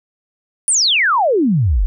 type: exponential sweep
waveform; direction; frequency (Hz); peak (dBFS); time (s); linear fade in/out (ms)
sine; down; 9880 to 38.89; -11; 0.68-1.86; 0
effects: none